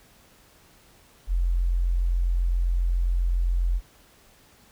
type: tone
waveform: sine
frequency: 43.71 Hz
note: F1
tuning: 2 cents sharp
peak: -20 dBFS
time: 1.27-3.81 s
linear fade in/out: 50 ms
effects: pink hiss -56 dBFS RMS until 4.71 s